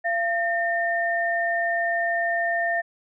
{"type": "tone pair together", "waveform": "sine", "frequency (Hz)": [684, 1813.4], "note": ["F5", "A#6"], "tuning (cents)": [-36, -48], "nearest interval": "octave + perfect fourth", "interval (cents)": 1688, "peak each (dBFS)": -24, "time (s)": [0.04, 2.82], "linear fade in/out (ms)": 20, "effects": []}